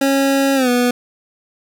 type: tone with pitch glide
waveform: 25% pulse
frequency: 273.8 to 245.3 Hz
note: C#4 to B3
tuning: -21 to -12 cents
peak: -9 dBFS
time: 0.01-0.91 s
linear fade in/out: 5 ms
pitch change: -191 cents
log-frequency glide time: 0.55-0.69 s
effects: none